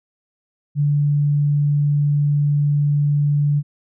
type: tone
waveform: sine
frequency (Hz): 145.6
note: D3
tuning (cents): -15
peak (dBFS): -14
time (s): 0.75-3.63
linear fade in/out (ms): 50
effects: none